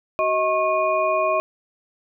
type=tone cluster; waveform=sine; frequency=375.8 / 632 / 1089 / 2455 Hz; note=F#4 / D#5 / C#6 / D#7; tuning=+27 / +27 / -31 / -24 cents; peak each=-29 / -20 / -22 / -29 dBFS; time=0.19-1.4 s; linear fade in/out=0 ms; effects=none